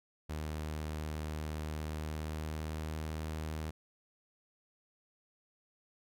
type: tone with pitch glide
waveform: sawtooth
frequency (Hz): 77 to 78.12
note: D#2 to D#2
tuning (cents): -17 to +8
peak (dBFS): -33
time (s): 0.29-3.71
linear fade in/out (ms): 10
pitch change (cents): +25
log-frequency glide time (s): 1.74-2.95
effects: none